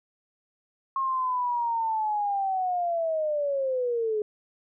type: linear sweep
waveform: sine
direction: down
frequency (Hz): 1081 to 417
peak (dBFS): -24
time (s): 0.96-4.22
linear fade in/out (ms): 2
effects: none